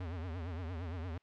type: tone with vibrato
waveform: square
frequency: 85.7 Hz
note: F2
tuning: 32 cents flat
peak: -39 dBFS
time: 0-1.18 s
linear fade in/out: 5 ms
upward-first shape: triangle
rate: 8.7 Hz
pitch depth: 180 cents each way
effects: white hiss -75 dBFS RMS until 1.22 s + low-pass 3000 Hz 12 dB/octave